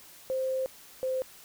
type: tone pair in turn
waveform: sine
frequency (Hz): 523.3 / 519.1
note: C5 / C5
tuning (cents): 0 / -14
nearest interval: unison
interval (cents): 14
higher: first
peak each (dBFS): -27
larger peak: neither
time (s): 0.3-0.66 / 1.03-1.22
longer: first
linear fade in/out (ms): 0
effects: white hiss -52 dBFS RMS until 1.44 s